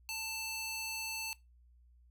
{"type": "tone with high-pass filter", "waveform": "square", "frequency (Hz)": 885, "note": "A5", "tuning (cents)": 10, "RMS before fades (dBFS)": -40, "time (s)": [0.09, 1.33], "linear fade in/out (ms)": 0, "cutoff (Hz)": 2600, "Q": 0.95, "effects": ["noise-tail reverb RT60 0.2 s tail -19 dB re dry", "added 60 Hz sine -60 dBFS peak until 2.1 s"]}